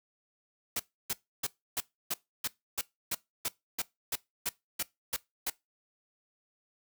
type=noise bursts; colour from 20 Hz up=white; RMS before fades=-32 dBFS; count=15; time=0.76-5.5 s; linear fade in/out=5 ms; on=36 ms; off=300 ms; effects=noise-tail reverb RT60 0.2 s tail -21 dB re dry